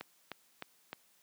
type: click train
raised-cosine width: 0.3 ms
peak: -24 dBFS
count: 4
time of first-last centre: 0.01-0.93 s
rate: 3.26 Hz
effects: white hiss -68 dBFS RMS until 1.22 s + high-pass 150 Hz 12 dB/octave